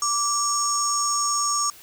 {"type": "tone cluster", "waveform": "sine", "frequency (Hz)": [1168, 5450, 6560, 6890, 8360], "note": ["D6", "F8", "G#8", "A8", "C9"], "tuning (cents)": [-10, -43, -22, -37, -2], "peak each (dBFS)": [-24, -29, -25, -32, -32], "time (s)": [0.02, 1.7], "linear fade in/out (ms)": 2, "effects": ["white hiss -47 dBFS RMS until 1.82 s"]}